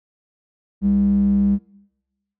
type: tone with band-pass filter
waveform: square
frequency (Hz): 66.8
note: C2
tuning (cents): +36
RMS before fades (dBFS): -17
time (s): 0.81-1.59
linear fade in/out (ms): 50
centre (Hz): 190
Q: 8
effects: noise-tail reverb RT60 1.0 s tail -23 dB re dry